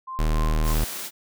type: tone with tremolo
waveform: sine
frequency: 1046.5 Hz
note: C6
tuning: in tune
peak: -30 dBFS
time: 0.07-0.74 s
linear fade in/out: 10 ms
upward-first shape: sine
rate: 3.3 Hz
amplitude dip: 75%
type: tone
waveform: square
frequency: 38.89 Hz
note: D#1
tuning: in tune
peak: -20 dBFS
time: 0.19-0.84 s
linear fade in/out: 0 ms
type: high-pass noise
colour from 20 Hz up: white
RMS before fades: -33 dBFS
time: 0.63-1.11 s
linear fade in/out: 50 ms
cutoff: 140 Hz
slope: 96 dB/octave
effects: none